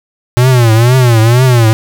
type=tone with vibrato; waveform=square; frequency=120 Hz; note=B2; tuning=49 cents flat; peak=-5 dBFS; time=0.37-1.73 s; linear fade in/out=0 ms; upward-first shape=triangle; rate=2.1 Hz; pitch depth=170 cents each way; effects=none